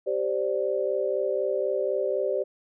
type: chord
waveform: sine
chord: G suspended fourth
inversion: none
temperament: equal with one note detuned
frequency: 390.2 / 523.3 / 587.3 Hz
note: G4 / C5 / D5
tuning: -8 / 0 / 0 cents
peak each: -28 dBFS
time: 0.06-2.44 s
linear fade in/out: 20 ms
effects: none